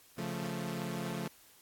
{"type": "chord", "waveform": "sawtooth", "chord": "Db augmented", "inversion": "none", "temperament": "equal", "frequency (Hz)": [138.59, 174.61, 220], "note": ["Db3", "F3", "A3"], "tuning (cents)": [0, 0, 0], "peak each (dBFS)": [-38, -35, -36], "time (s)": [0.18, 1.28], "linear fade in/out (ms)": 5, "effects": ["white hiss -61 dBFS RMS until 1.61 s", "AAC 64 kbps"]}